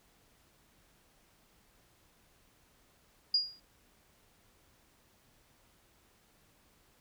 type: tone with exponential decay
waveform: sine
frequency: 4851 Hz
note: D#8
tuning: 45 cents flat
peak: -22 dBFS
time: 3.34-3.6 s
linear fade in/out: 5 ms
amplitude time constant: 56 ms
effects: pink hiss -67 dBFS RMS until 7 s